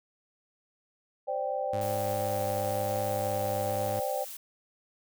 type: chord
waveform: sine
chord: C suspended second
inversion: none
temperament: equal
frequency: 523.3 / 587.3 / 784 Hz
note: C5 / D5 / G5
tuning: 0 / 0 / 0 cents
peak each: -33 dBFS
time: 1.27-4.25 s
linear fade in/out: 20 ms
type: tone with vibrato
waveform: sawtooth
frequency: 102.9 Hz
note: G#2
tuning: 16 cents flat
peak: -31 dBFS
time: 1.73-4 s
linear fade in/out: 5 ms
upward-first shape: triangle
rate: 1 Hz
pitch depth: 16 cents each way
type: noise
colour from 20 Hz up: blue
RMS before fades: -42 dBFS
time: 1.81-4.37 s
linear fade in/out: 5 ms
effects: none